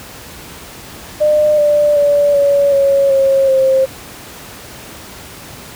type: tone with pitch steps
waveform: sine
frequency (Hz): 603 / 590.2 / 577.8 / 565.6 / 553.6 / 541.9 / 530.4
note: D5 / D5 / D5 / C#5 / C#5 / C#5 / C5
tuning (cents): +46 / +8 / -28 / +35 / -2 / -39 / +23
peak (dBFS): -8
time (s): 1.2-3.86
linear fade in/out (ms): 20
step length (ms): 380
effects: pink hiss -33 dBFS RMS until 5.75 s + high-pass 60 Hz 12 dB/octave